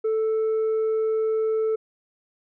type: tone with tanh clipping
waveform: triangle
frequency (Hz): 440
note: A4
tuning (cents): 0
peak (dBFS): -21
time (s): 0.04-1.76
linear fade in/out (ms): 10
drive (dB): 7
effects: none